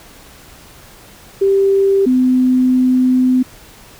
sine tone pair in turn, 392 / 254.8 Hz, G4 / C4, 0 / -46 cents, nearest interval perfect fifth, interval 746 cents, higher first, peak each -9 dBFS, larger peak neither, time 1.41-2.06 / 2.06-3.43 s, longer second, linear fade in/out 10 ms, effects pink hiss -41 dBFS RMS until 3.99 s

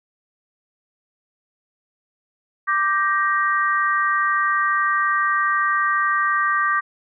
sine chord, G minor, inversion second, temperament just, 1176 / 1568 / 1881.6 Hz, D6 / G6 / Bb6, +2 / 0 / +16 cents, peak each -19 / -23 / -23 dBFS, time 2.67-6.81 s, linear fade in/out 20 ms, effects none

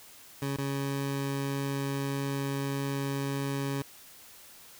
20% pulse tone with dropouts, 138.59 Hz, C#3, in tune, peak -25 dBFS, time 0.42-3.82 s, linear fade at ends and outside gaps 2 ms, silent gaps 0.565-0.585 s, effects white hiss -52 dBFS RMS until 4.79 s

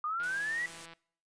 sine linear sweep, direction up, 1194 to 1975.5 Hz, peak -31 dBFS, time 0.04-0.66 s, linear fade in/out 2 ms
click train, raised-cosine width 0.3 ms, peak -34 dBFS, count 123, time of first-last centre 0.2-0.935 s, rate 166 Hz
white noise, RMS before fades -48 dBFS, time 0.23-0.86 s, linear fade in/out 5 ms
effects noise-tail reverb RT60 0.6 s tail -23 dB re dry + resampled to 22050 Hz

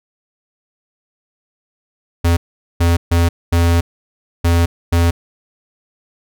square tone bursts at uneven times, 85.1 Hz, F2, 44 cents flat, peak -11 dBFS, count 6, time 2.24-2.37 / 2.8-2.97 / 3.11-3.29 / 3.52-3.81 / 4.44-4.66 / 4.92-5.11 s, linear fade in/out 10 ms, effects none

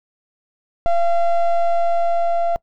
triangle ring-modulated tone, 342.1 Hz, F4, 36 cents flat, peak -9 dBFS, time 0.86-2.56 s, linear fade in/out 0 ms, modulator 342 Hz, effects noise-tail reverb RT60 0.1 s tail -24 dB re dry

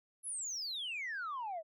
sine exponential sweep, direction down, 11175 to 612 Hz, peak -36 dBFS, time 0.23-1.63 s, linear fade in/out 50 ms, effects tanh soft clip ceiling -35 dBFS

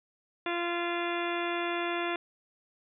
harmonic tone, 345.3 Hz, F4, 20 cents flat, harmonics 1 / 2 / 3 / 4 / 5 / 6 / 7 / 8 / 10, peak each -33 / -36 / -38 / -39 / -40 / -41 / -41 / -42 / -43 dBFS, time 0.46-2.16 s, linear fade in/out 2 ms, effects none

